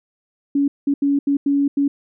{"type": "tone bursts at uneven times", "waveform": "sine", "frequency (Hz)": 281.9, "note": "C#4", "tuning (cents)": 29, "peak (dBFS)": -14, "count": 6, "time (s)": [[0.55, 0.68], [0.87, 0.94], [1.02, 1.19], [1.27, 1.37], [1.46, 1.68], [1.77, 1.88]], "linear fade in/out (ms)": 5, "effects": []}